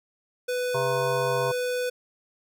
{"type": "tone", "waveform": "square", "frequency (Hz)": 496.9, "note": "B4", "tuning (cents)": 11, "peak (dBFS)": -26, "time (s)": [0.48, 1.9], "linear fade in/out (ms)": 10}
{"type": "harmonic tone", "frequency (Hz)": 133.8, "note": "C3", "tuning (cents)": 39, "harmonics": [1, 3, 5, 7, 8], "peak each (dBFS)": [-32, -32, -32, -32, -32], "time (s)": [0.74, 1.52], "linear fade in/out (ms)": 10}
{"effects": []}